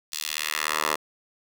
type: tone with high-pass filter sweep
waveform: 10% pulse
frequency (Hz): 76.7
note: D#2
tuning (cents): -24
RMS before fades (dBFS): -28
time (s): 0.12-0.96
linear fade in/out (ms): 10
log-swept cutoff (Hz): 4400 to 760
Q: 1.1
effects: none